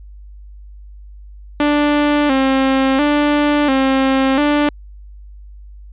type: tone with vibrato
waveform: sawtooth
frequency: 280 Hz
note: C#4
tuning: 18 cents sharp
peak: -8 dBFS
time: 1.6-4.69 s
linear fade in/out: 2 ms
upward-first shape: square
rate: 0.72 Hz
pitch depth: 83 cents each way
effects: added 50 Hz sine -34 dBFS peak until 5.92 s + resampled to 8000 Hz